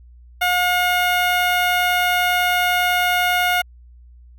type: tone with notch filter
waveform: 15% pulse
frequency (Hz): 718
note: F5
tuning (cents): +48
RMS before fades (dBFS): -18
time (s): 0.41-3.62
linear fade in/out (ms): 10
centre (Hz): 7100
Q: 1.9
effects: added 60 Hz sine -42 dBFS peak until 4.38 s